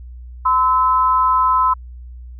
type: tone pair together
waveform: sine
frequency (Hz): 1020.3 / 1300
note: C6 / E6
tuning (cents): -44 / -24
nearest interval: major third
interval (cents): 420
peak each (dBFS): -13 / -17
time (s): 0.45-1.74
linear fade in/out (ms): 10
effects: added 61 Hz sine -32 dBFS peak until 2.39 s